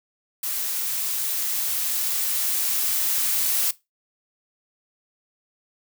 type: noise with level ramp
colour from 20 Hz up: blue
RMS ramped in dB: -27 to -22 dBFS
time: 0.43-3.71 s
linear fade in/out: 5 ms
effects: noise-tail reverb RT60 0.2 s tail -18 dB re dry